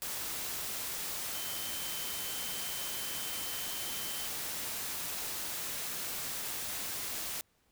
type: tone in noise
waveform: sine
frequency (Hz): 3084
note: G7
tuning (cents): -29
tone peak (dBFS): -45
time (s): 1.34-4.26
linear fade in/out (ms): 0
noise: white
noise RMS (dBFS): -38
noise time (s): 0.02-7.41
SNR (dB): -10
effects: pink hiss -72 dBFS RMS until 7.71 s